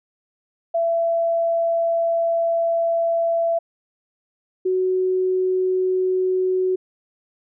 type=tone pair in turn; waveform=sine; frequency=670 / 371.5 Hz; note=E5 / F#4; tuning=+28 / +7 cents; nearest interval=minor seventh; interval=1021 cents; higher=first; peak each=-17 dBFS; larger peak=neither; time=0.74-3.59 / 4.65-6.76 s; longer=first; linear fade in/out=10 ms; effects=none